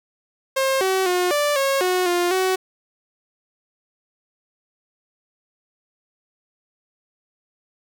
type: tone with pitch steps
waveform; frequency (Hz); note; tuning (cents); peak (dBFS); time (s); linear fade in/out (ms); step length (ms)
sawtooth; 534 / 379.4 / 359.6 / 586 / 546 / 365.6 / 351.7 / 374.9; C5 / F#4 / F#4 / D5 / C#5 / F#4 / F4 / F#4; +35 / +43 / -49 / -4 / -26 / -21 / +12 / +23; -14; 0.56-2.56; 10; 250
effects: none